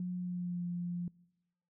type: tone with pitch glide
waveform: sine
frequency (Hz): 180 to 174.98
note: F#3 to F3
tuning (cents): -47 to +4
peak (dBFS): -34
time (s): 0-1.08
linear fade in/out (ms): 2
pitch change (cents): -49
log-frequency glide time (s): 0.17-0.65
effects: noise-tail reverb RT60 1.0 s tail -25 dB re dry